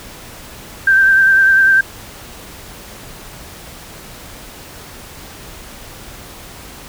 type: tone with vibrato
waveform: sine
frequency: 1568 Hz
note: G6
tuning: in tune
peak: -7 dBFS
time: 0.87-1.81 s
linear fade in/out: 5 ms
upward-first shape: sine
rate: 10 Hz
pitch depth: 28 cents each way
effects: pink hiss -35 dBFS RMS until 6.88 s